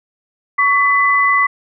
sine tone pair together, 1124.1 / 2003 Hz, C#6 / B6, +24 / +24 cents, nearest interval minor seventh, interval 1000 cents, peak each -13 dBFS, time 0.58-1.47 s, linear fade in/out 10 ms, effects none

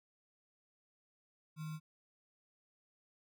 sine tone with sample-and-hold, 156.8 Hz, D#3, 14 cents sharp, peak -40 dBFS, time 1.56-1.8 s, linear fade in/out 50 ms, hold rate 1225 Hz, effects none

